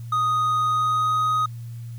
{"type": "tone with pitch glide", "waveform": "triangle", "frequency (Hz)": [1244.5, 1252.4], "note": ["D#6", "D#6"], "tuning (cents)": [0, 11], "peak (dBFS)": -17, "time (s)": [0.12, 1.46], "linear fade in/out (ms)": 5, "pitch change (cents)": 11, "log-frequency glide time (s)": [0.66, 1.13], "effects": ["added 117 Hz sine -32 dBFS peak until 1.98 s", "white hiss -56 dBFS RMS until 1.98 s"]}